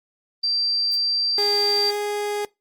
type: tone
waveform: sine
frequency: 4699 Hz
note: D8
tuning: in tune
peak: -19 dBFS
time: 0.43-1.91 s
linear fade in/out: 10 ms
type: noise with exponential decay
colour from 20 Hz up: blue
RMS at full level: -31 dBFS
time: 0.93-1.01 s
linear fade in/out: 2 ms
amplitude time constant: 16 ms
type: tone with pitch glide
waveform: 30% pulse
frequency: 410.6 to 413.7 Hz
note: G#4 to G#4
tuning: -20 to -7 cents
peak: -21 dBFS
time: 1.38-2.45 s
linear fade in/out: 2 ms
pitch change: +13 cents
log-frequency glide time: 1.9-1.96 s
effects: noise-tail reverb RT60 0.2 s tail -22 dB re dry + Opus 24 kbps